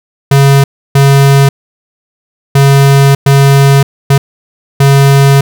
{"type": "tone bursts at uneven times", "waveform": "square", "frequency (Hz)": 138.59, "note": "C#3", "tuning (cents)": 0, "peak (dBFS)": -3, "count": 6, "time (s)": [[0.31, 0.64], [0.95, 1.49], [2.55, 3.15], [3.26, 3.83], [4.1, 4.18], [4.8, 5.41]], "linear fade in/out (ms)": 5, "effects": []}